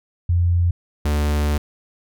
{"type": "tone pair in turn", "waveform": ["sine", "45% pulse"], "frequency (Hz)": [87, 73.94], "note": ["F2", "D2"], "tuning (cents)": [-6, 12], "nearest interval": "minor third", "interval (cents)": 282, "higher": "first", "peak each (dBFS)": [-14, -17], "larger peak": "first", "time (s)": [[0.29, 0.71], [1.05, 1.58]], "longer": "second", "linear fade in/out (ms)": 5, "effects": []}